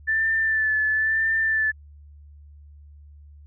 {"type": "tone with vibrato", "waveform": "sine", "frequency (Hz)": 1760, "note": "A6", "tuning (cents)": 0, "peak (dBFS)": -19, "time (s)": [0.07, 1.72], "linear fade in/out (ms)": 20, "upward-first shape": "sine", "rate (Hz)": 1, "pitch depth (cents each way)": 29, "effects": ["added 73 Hz sine -44 dBFS peak until 3.46 s"]}